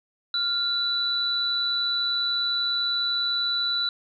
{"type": "tone pair together", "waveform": "sine", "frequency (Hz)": [1396.9, 3965], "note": ["F6", "B7"], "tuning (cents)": [0, 6], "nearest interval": "octave + tritone", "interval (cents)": 1806, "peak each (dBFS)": [-31, -23], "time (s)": [0.34, 3.89], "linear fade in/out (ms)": 2, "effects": []}